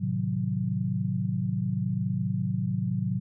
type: chord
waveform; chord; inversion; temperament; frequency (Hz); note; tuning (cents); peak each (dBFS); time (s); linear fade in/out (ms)
sine; A diminished seventh; none; equal; 110 / 130.81 / 155.56 / 185; A2 / C3 / Eb3 / Gb3; 0 / 0 / 0 / 0; -31 / -31 / -34 / -29; 0-3.2; 20
effects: none